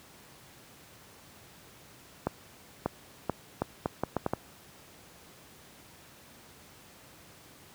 accelerating click train, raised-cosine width 1 ms, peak -13 dBFS, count 9, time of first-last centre 2.27-4.335 s, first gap 590 ms, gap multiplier 0.74, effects pink hiss -54 dBFS RMS until 7.74 s + high-pass 80 Hz 12 dB/octave

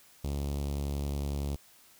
sawtooth tone with notch filter, 70.9 Hz, C#2, 40 cents sharp, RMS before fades -33 dBFS, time 0.24-1.56 s, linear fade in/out 5 ms, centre 1600 Hz, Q 0.51, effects white hiss -59 dBFS RMS until 1.99 s

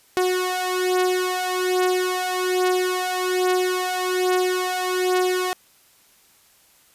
sawtooth beating tone pair, 365.7 / 366.9 Hz, F#4 / F#4, -20 / -15 cents, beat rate 1.2 Hz, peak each -20 / -18 dBFS, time 0.17-5.53 s, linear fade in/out 0 ms, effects white hiss -56 dBFS RMS until 6.94 s + resampled to 32000 Hz

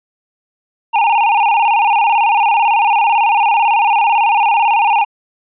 square tone with vibrato, 866 Hz, A5, 28 cents flat, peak -10 dBFS, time 0.93-5.05 s, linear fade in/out 20 ms, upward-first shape square, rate 18 Hz, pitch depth 100 cents each way, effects resampled to 8000 Hz

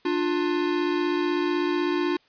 square tone pair together, 297.1 / 353.1 Hz, D4 / F4, +20 / +19 cents, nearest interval minor third, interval 299 cents, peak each -27 / -25 dBFS, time 0.05-2.17 s, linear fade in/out 5 ms, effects white hiss -61 dBFS RMS until 2.28 s + resampled to 11025 Hz

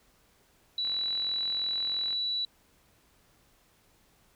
sine tone, 3940 Hz, B7, 5 cents flat, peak -28 dBFS, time 0.78-2.45 s, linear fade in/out 2 ms
click train, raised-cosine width 0.3 ms, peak -30 dBFS, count 56, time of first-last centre 0.85-2.129 s, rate 43 Hz
effects pink hiss -65 dBFS RMS until 4.35 s

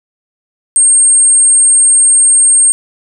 sine tone, 8540 Hz, C9, 34 cents sharp, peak -4 dBFS, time 0.76-2.72 s, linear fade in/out 0 ms, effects none

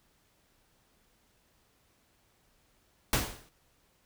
pink noise with exponential decay, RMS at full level -24 dBFS, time 3.13-3.49 s, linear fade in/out 1 ms, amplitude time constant 78 ms, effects pink hiss -69 dBFS RMS until 4.05 s

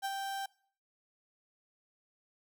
35% pulse tone with ADSR envelope, 784 Hz, G5, in tune, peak -30 dBFS, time 0.02-0.46 s, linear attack 31 ms, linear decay 39 ms, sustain -4 dB, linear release 5 ms, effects noise-tail reverb RT60 0.5 s tail -22 dB re dry

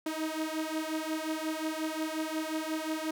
sawtooth beating tone pair, 312.3 / 317.9 Hz, D#4 / D#4, +7 / +37 cents, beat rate 5.6 Hz, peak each -31 dBFS, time 0.06-3.11 s, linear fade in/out 5 ms, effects none

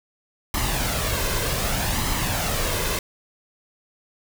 pink noise with flanger, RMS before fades -24 dBFS, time 0.54-2.99 s, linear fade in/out 2 ms, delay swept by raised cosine 0.98 to 1.96 ms, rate 0.65 Hz, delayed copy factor +0.5, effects none

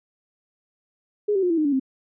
sine tone with pitch steps, 415.3 / 385.3 / 357.4 / 331.5 / 307.5 / 285.3 / 264.7 Hz, G#4 / G4 / F4 / E4 / D#4 / C#4 / C4, 0 / -30 / +40 / +10 / -20 / +50 / +20 cents, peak -18 dBFS, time 1.28-1.798 s, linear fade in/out 10 ms, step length 74 ms, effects none

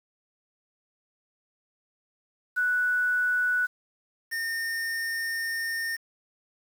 sine / square tone pair in turn, 1480 / 1824.2 Hz, F#6 / A#6, 0 / -38 cents, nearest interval major third, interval 362 cents, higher second, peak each -22 / -29 dBFS, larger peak first, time 2.56-3.67 / 4.31-5.97 s, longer second, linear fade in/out 20 ms, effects 8-bit

